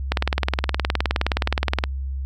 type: click train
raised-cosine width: 0.3 ms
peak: -3 dBFS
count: 34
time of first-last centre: 0.12-1.839 s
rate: 19.2 Hz
effects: added 67 Hz sine -24 dBFS peak until 2.25 s + MP3 96 kbps